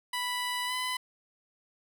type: tone with pitch glide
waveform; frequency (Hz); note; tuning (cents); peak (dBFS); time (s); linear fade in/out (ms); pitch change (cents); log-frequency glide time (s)
15% pulse; 987.8 to 1007.4; B5 to B5; 0 to +34; -24; 0.13-0.97; 5; +34; 0.66-0.73
effects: none